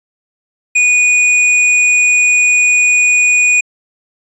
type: tone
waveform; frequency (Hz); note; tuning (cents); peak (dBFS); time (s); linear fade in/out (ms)
square; 2465; D#7; -17; -8; 0.75-3.61; 10
effects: resampled to 24000 Hz